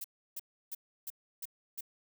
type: noise bursts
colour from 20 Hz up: violet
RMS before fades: -40 dBFS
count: 6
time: 0.01-1.808 s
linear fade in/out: 5 ms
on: 33 ms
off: 320 ms
effects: none